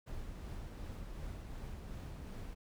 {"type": "noise with tremolo", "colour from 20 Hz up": "brown", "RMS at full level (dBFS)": -44, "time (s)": [0.06, 2.55], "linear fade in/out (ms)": 20, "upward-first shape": "sine", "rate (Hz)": 2.7, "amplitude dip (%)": 25, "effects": []}